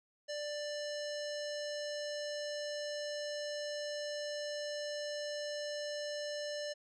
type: tone with low-pass filter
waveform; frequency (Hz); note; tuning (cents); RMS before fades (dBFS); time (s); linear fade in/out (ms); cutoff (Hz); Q
square; 590; D5; +8; -40; 0.28-6.74; 20; 5700; 3.4
effects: none